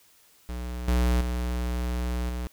square tone with level steps, 60.9 Hz, B1, 24 cents flat, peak -32 / -21 / -27 / -30 dBFS, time 0.49-2.47 s, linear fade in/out 0 ms, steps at 0.88 / 1.21 / 2.29 s, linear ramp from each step 2 ms, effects white hiss -59 dBFS RMS until 2.52 s

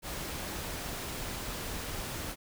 pink noise, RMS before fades -38 dBFS, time 0.02-2.36 s, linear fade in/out 50 ms, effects none

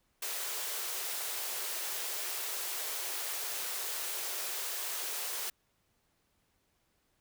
white high-pass noise, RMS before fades -37 dBFS, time 0.22-5.5 s, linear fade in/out 5 ms, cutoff 350 Hz, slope 96 dB/octave, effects pink hiss -75 dBFS RMS until 7.2 s

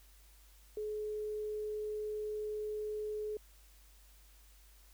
sine tone, 424.8 Hz, G#4, 39 cents sharp, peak -36 dBFS, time 0.77-3.37 s, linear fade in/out 2 ms, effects added 50 Hz sine -59 dBFS peak until 4.93 s + white hiss -65 dBFS RMS until 4.93 s

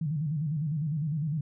sine tone with vibrato, 151.8 Hz, D#3, 42 cents flat, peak -27 dBFS, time 0.01-1.41 s, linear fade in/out 5 ms, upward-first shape square, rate 9.9 Hz, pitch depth 110 cents each way, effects none

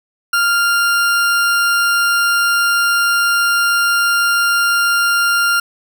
40% pulse tone, 1396.9 Hz, F6, in tune, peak -11 dBFS, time 0.33-5.6 s, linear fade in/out 5 ms, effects none

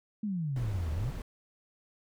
sine exponential two-way sweep, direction down then up, 220 to 73.5 to 139.1 Hz, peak -30 dBFS, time 0.23-1.1 s, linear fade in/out 5 ms, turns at 0.92 s
brown noise, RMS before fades -39 dBFS, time 0.56-1.22 s, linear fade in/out 2 ms
effects none

